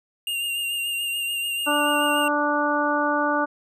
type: tone with vibrato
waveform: square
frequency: 2800 Hz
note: F7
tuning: 4 cents sharp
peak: -25 dBFS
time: 0.27-2.28 s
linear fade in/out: 2 ms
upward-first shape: sine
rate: 6.9 Hz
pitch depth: 27 cents each way
type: harmonic tone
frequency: 293.7 Hz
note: D4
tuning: in tune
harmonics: 1 / 2 / 3 / 4 / 5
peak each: -26 / -26 / -26 / -26 / -26 dBFS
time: 1.66-3.46 s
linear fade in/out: 20 ms
effects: none